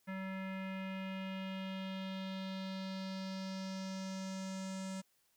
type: tone with low-pass filter sweep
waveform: square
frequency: 190.5 Hz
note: G3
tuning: 49 cents flat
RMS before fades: -42 dBFS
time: 0.07-5.02 s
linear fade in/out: 20 ms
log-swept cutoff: 2000 to 7800 Hz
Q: 2.8
effects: white hiss -75 dBFS RMS until 5.36 s